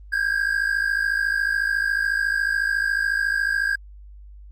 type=tone pair together; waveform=triangle; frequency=1585 / 1639 Hz; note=G6 / G#6; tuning=+19 / -23 cents; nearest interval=minor second; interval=58 cents; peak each=-21 dBFS; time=0.12-3.76 s; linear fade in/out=10 ms; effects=added 50 Hz sine -40 dBFS peak until 4.51 s + Opus 32 kbps